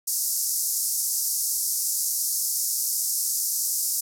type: band-pass noise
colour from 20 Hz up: white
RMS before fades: -26 dBFS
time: 0.07-4.01 s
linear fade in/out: 10 ms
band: 5100 to 14000 Hz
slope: 48 dB/octave
effects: none